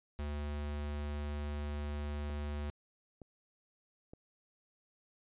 square tone, 73.42 Hz, D2, in tune, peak -37 dBFS, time 0.19-2.7 s, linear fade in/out 0 ms
click train, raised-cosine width 2 ms, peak -36 dBFS, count 3, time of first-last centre 2.3-4.135 s, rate 1.09 Hz
effects resampled to 8000 Hz

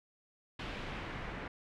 pink noise with low-pass filter sweep, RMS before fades -42 dBFS, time 0.59-1.48 s, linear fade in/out 5 ms, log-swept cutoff 3100 to 1900 Hz, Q 1.3, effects none

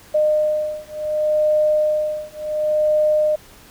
sine beating tone pair, 609 / 609.69 Hz, D#5 / D#5, -37 / -35 cents, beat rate 0.69 Hz, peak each -19 dBFS, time 0.14-3.36 s, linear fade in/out 10 ms, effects pink hiss -46 dBFS RMS until 3.7 s

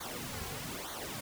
pink noise with flanger, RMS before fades -41 dBFS, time 0-1.21 s, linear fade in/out 10 ms, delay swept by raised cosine 0.38 to 3.38 ms, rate 1.1 Hz, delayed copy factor -0.75, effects none

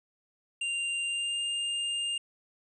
square tone with pitch glide, 2786 to 2809 Hz, F7 to F7, -5 to +9 cents, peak -30 dBFS, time 0.61-2.18 s, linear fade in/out 5 ms, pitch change +14 cents, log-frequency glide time 1.03-1.4 s, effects resampled to 24000 Hz

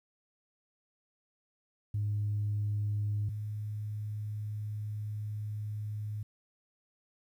sine tone pair in turn, 104 / 105.7 Hz, G#2 / G#2, +3 / +31 cents, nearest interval unison, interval 28 cents, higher second, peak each -28 / -34 dBFS, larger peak first, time 1.94-3.29 / 3.29-6.23 s, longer second, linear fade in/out 5 ms, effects tanh soft clip ceiling -25 dBFS + 11-bit

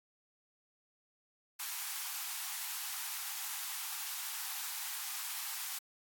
white high-pass noise, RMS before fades -40 dBFS, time 1.59-5.79 s, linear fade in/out 10 ms, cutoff 750 Hz, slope 96 dB/octave, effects AAC 64 kbps

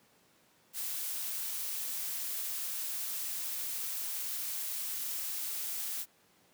blue noise, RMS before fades -37 dBFS, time 0.73-6.06 s, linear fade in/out 50 ms, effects pink hiss -66 dBFS RMS until 6.53 s + high-pass 150 Hz 12 dB/octave

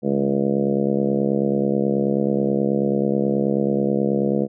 harmonic tone with a mistuned harmonic, 69.3 Hz, C#2, in tune, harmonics 2 / 3 / 4 / 5 / 6 / 7 / 8 / 9 / 10, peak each -29 / -21 / -29 / -25 / -28 / -24 / -31 / -32 / -37 dBFS, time 0.02-4.48 s, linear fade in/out 50 ms, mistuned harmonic 2, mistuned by +28 cents, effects none

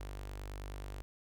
sawtooth tone with notch filter, 49.3 Hz, G1, 11 cents sharp, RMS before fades -44 dBFS, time 0-1.02 s, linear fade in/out 0 ms, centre 180 Hz, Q 0.92, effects none

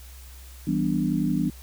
sine chord, E minor seventh, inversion none, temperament equal, 164.81 / 196 / 246.9 / 293.7 Hz, E3 / G3 / B3 / D4, 0 / 0 / 0 / 0 cents, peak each -27 dBFS, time 0.67-1.5 s, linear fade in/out 5 ms, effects added 64 Hz sine -42 dBFS peak until 1.62 s + white hiss -50 dBFS RMS until 1.62 s

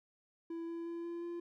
triangle tone with pitch steps, 333 / 335.7 / 338.4 / 341.2 / 343.9 Hz, E4 / E4 / E4 / F4 / F4, +18 / +32 / +45 / -40 / -27 cents, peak -37 dBFS, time 0.5-1.4 s, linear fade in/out 5 ms, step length 180 ms, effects none

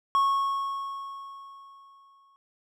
triangle tone with exponential decay, 1100 Hz, C#6, 14 cents flat, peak -17 dBFS, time 0.15-2.36 s, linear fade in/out 0 ms, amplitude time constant 480 ms, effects none

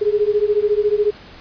sine beating tone pair, 410 / 424 Hz, G#4 / G#4, -22 / +36 cents, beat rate 14 Hz, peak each -17 dBFS, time 0.01-1.11 s, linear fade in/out 10 ms, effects pink hiss -41 dBFS RMS until 1.4 s + resampled to 11025 Hz

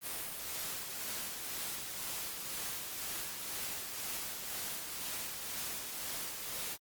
white noise with tremolo, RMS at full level -39 dBFS, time 0.01-6.78 s, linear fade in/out 50 ms, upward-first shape sine, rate 2 Hz, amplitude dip 35%, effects Opus 32 kbps

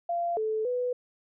sine tone with pitch steps, 689 / 436 / 495.3 Hz, F5 / A4 / B4, -24 / -16 / +5 cents, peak -26 dBFS, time 0.09-0.93 s, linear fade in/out 5 ms, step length 280 ms, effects none

